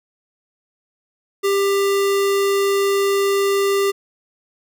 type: tone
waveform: square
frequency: 396.6 Hz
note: G4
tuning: 20 cents sharp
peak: -16 dBFS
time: 1.43-3.92 s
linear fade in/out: 20 ms
effects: none